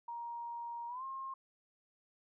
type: tone with pitch glide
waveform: sine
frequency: 941 to 1068.5 Hz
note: A#5 to C6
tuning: +16 to +36 cents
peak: -40 dBFS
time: 0.08-1.34 s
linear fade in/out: 5 ms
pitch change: +220 cents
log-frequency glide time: 0.88-1.04 s
effects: none